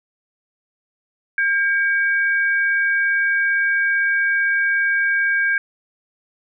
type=tone pair together; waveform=sine; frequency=1604.4 / 2269 Hz; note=G6 / C#7; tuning=+40 / +40 cents; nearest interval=tritone; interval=600 cents; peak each=-16 / -24 dBFS; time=1.38-5.58 s; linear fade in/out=2 ms; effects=none